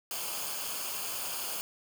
white noise with comb filter, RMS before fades -36 dBFS, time 0.11-1.61 s, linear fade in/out 0 ms, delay 0.52 ms, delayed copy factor -0.6, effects none

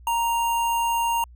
square tone with notch filter, 932.3 Hz, A#5, in tune, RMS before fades -23 dBFS, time 0.07-1.24 s, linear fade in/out 2 ms, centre 4700 Hz, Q 1.9, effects added 60 Hz sine -44 dBFS peak until 1.35 s

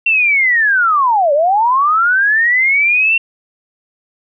sine linear two-way sweep, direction down then up, 2733 to 554.4 to 2733 Hz, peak -9 dBFS, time 0.06-3.18 s, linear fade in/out 5 ms, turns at 1.33 s, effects none

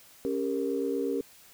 sine chord, G diminished, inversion second, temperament equal with one note detuned, 277.2 / 397.9 / 466.2 Hz, Db4 / G4 / Bb4, 0 / +26 / 0 cents, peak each -31 dBFS, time 0.25-1.21 s, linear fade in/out 0 ms, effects tanh soft clip ceiling -17 dBFS + white hiss -55 dBFS RMS until 1.53 s

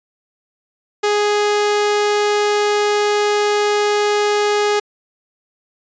sawtooth tone, 415.3 Hz, G#4, in tune, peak -10 dBFS, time 1.03-4.8 s, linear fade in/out 10 ms, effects resampled to 16000 Hz

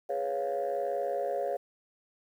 sine chord, C# dominant seventh, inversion second, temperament equal, 415.3 / 493.9 / 554.4 / 698.5 Hz, G#4 / B4 / C#5 / E#5, 0 / 0 / 0 / 0 cents, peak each -35 / -36 / -31 / -33 dBFS, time 0.09-1.57 s, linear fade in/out 10 ms, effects tanh soft clip ceiling -23 dBFS + 10-bit

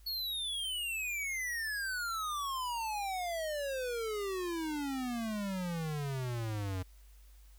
square exponential sweep, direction down, 4410 to 90.5 Hz, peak -35 dBFS, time 0.06-6.83 s, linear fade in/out 10 ms, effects added 50 Hz sine -54 dBFS peak until 7.58 s + white hiss -67 dBFS RMS until 7.58 s

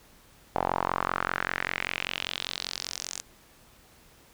sawtooth tone with band-pass filter sweep, 45.1 Hz, F#1, 44 cents flat, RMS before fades -32 dBFS, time 0.55-3.21 s, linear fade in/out 0 ms, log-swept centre 780 to 6900 Hz, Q 3, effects pink hiss -57 dBFS RMS until 4.33 s

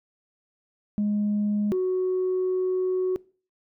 sine tone pair in turn, 207.7 / 370.1 Hz, G#3 / F#4, 0 / 0 cents, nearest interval minor seventh, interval 1000 cents, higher second, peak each -20 dBFS, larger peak neither, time 0.98-1.72 / 1.72-3.16 s, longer second, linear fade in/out 0 ms, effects noise-tail reverb RT60 0.4 s tail -23 dB re dry + tanh soft clip ceiling -19 dBFS

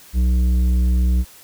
sine tone with tanh clipping, 61.74 Hz, B1, in tune, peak -15 dBFS, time 0.13-1.25 s, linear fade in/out 50 ms, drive 9 dB, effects white hiss -45 dBFS RMS until 1.43 s

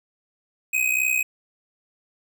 square tone with amplitude modulation, 2521 Hz, D#7, 22 cents sharp, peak -17 dBFS, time 0.73-1.23 s, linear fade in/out 10 ms, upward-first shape sine, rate 63.1 Hz, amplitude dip 75%, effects none

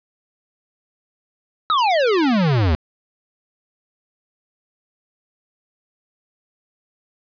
square exponential sweep, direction down, 1318.5 to 73.42 Hz, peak -15 dBFS, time 1.7-2.75 s, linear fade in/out 0 ms, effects resampled to 11025 Hz + 9-bit

